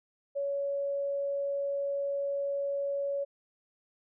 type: tone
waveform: sine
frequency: 561 Hz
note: C#5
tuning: 21 cents sharp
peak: -29 dBFS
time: 0.35-3.25 s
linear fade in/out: 20 ms
effects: none